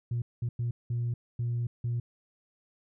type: tone bursts at uneven times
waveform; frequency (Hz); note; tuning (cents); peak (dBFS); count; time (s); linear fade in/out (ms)
sine; 119.2; A#2; +39; -26; 6; 0.11-0.22 / 0.42-0.49 / 0.59-0.71 / 0.9-1.14 / 1.39-1.67 / 1.84-2; 5
effects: tanh soft clip ceiling -25 dBFS